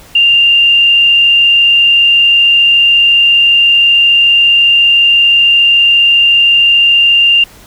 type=tone with frequency modulation; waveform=sine; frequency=2794 Hz; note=F7; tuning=in tune; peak=-4 dBFS; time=0.15-7.44 s; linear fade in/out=5 ms; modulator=34.7 Hz; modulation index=0.71; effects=pink hiss -38 dBFS RMS until 7.66 s